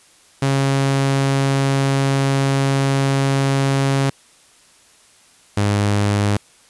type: tone pair in turn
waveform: sawtooth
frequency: 136.8 / 102.48 Hz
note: C#3 / G#2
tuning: -23 / -23 cents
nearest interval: perfect fourth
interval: 500 cents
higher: first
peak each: -11 dBFS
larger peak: neither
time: 0.42-4.1 / 5.57-6.37 s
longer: first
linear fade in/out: 5 ms
effects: white hiss -51 dBFS RMS until 6.69 s + resampled to 24000 Hz